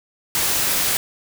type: noise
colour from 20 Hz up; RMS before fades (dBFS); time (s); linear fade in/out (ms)
white; -20; 0.35-0.97; 0
effects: none